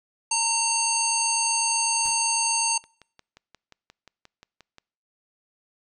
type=harmonic tone; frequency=912 Hz; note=A#5; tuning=38 cents flat; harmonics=1 / 3 / 5 / 7 / 9 / 10; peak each=-27 / -30 / -29 / -25 / -29 / -31 dBFS; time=0.31-2.78 s; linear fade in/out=5 ms
type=noise with exponential decay; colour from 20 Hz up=pink; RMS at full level=-42 dBFS; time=2.05-2.3 s; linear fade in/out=5 ms; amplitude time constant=53 ms
type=click train; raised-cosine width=0.2 ms; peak=-30 dBFS; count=12; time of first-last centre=2.84-4.783 s; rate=5.66 Hz
effects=noise-tail reverb RT60 0.6 s tail -26 dB re dry